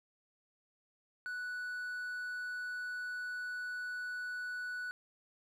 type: tone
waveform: triangle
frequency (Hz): 1480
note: F#6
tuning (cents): 0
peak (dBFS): -36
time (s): 1.26-4.91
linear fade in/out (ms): 0
effects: none